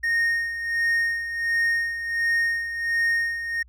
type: tone with tremolo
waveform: triangle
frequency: 1851 Hz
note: A#6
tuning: 13 cents flat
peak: -17 dBFS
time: 0.03-3.63 s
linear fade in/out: 10 ms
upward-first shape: sine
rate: 1.4 Hz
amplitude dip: 65%
effects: added 60 Hz sine -49 dBFS peak until 3.68 s